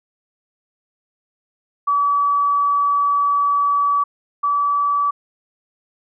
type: tone pair in turn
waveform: sine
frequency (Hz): 1145 / 1150.2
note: D6 / D6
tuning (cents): -44 / -36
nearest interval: unison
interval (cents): 8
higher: second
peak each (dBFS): -14 / -15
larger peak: first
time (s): 1.87-4.04 / 4.43-5.11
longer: first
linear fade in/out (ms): 10
effects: none